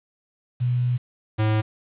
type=tone pair in turn; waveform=sine / square; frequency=123.47 / 108.38 Hz; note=B2 / A2; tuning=0 / -26 cents; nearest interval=major second; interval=226 cents; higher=first; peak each=-19 dBFS; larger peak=neither; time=0.6-0.98 / 1.38-1.62 s; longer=first; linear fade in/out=20 ms; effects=resampled to 8000 Hz + 8-bit